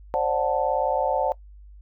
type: chord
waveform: sine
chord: D dominant seventh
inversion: third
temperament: just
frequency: 528.6 / 587.3 / 734.2 / 881 Hz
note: C5 / D5 / F#5 / A5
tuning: +18 / 0 / -14 / +2 cents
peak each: -26 dBFS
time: 0.14-1.32 s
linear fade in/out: 0 ms
effects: noise-tail reverb RT60 0.1 s tail -20 dB re dry + added 50 Hz sine -43 dBFS peak until 1.81 s